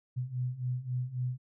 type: beating tone pair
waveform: sine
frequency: 123.47 / 127.17 Hz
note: B2 / C3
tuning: 0 / -49 cents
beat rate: 3.7 Hz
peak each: -36 / -33 dBFS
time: 0.16-1.38 s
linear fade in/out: 20 ms
effects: none